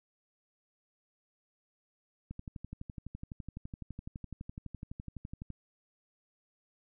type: click train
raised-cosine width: 5 ms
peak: -29 dBFS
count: 39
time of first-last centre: 2.31-5.503 s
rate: 11.9 Hz
effects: none